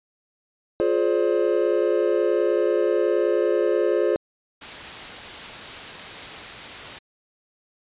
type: chord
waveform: triangle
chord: D half-diminished seventh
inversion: first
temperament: just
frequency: 352.4 / 422.9 / 528.6 / 587.3 Hz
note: F4 / Ab4 / C5 / D5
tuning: +16 / +31 / +18 / 0 cents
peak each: -21 / -21 / -22 / -25 dBFS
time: 0.8-4.16 s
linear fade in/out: 0 ms
type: noise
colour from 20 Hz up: white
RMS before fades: -35 dBFS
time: 4.61-6.99 s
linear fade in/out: 10 ms
effects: resampled to 8000 Hz